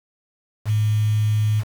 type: tone with quantisation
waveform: sine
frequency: 107.1 Hz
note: A2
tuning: 46 cents flat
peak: -16 dBFS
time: 0.65-1.64 s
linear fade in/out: 50 ms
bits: 6
effects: none